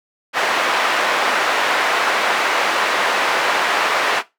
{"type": "band-pass noise", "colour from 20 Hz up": "white", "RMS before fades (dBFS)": -18, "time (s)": [0.33, 4.23], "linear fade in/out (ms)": 50, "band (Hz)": [520, 1800], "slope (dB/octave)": 12, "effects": ["noise-tail reverb RT60 0.2 s tail -17 dB re dry"]}